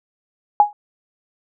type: tone with exponential decay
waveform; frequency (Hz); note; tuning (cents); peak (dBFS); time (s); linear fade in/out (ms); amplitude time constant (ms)
sine; 830.6; G#5; 0; -4; 0.6-0.73; 1; 28
effects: none